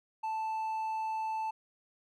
sine tone with hard clipping, 880 Hz, A5, in tune, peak -33 dBFS, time 0.23-1.51 s, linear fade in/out 10 ms, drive 3 dB, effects none

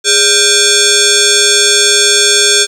sine tone with frequency modulation, 1568 Hz, G6, in tune, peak -4 dBFS, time 0.04-2.67 s, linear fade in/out 50 ms, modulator 990 Hz, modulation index 6.8, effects tanh soft clip ceiling -2 dBFS + 7-bit

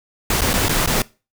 pink noise with dropouts, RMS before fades -18 dBFS, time 0.3-1.02 s, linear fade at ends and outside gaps 2 ms, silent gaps 0.409-0.417 / 0.533-0.538 / 0.684-0.693 / 0.861-0.874 s, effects noise-tail reverb RT60 0.3 s tail -21 dB re dry

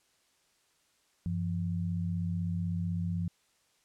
sine tone pair together, 95.12 / 171.1 Hz, F#2 / F3, +48 / -35 cents, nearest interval minor seventh, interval 1017 cents, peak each -33 / -32 dBFS, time 1.26-3.28 s, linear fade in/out 0 ms, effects white hiss -70 dBFS RMS until 3.84 s + low-pass 9000 Hz 12 dB/octave

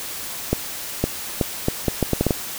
accelerating click train, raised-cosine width 2 ms, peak -4 dBFS, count 10, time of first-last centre 0.53-2.308 s, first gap 510 ms, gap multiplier 0.73, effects white hiss -31 dBFS RMS until 2.58 s

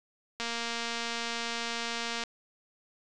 click train, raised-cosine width 0.2 ms, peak -17 dBFS, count 429, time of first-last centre 0.4-2.237 s, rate 233 Hz, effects resampled to 24000 Hz

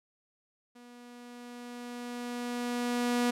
sawtooth tone with level ramp, 242.5 Hz, B3, 31 cents flat, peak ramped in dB -47 to -21 dBFS, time 0.75-3.31 s, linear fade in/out 10 ms, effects low-pass 12000 Hz 12 dB/octave

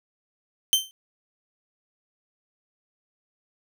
sawtooth tone with exponential decay, 3106 Hz, G7, 17 cents flat, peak -10 dBFS, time 0.73-0.91 s, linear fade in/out 0 ms, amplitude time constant 39 ms, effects none

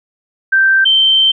sine tone pair in turn, 1564 / 3115 Hz, G6 / G7, -4 / -12 cents, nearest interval octave, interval 1192 cents, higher second, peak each -7 dBFS, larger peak neither, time 0.52-0.85 / 0.85-1.32 s, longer second, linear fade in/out 10 ms, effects none

